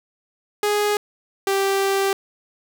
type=tone pair in turn; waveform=sawtooth; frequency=415.3 / 391.5 Hz; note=G#4 / G4; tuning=0 / -2 cents; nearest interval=minor second; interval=102 cents; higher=first; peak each=-14 dBFS; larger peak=neither; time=0.63-0.97 / 1.47-2.13 s; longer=second; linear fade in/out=2 ms; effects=none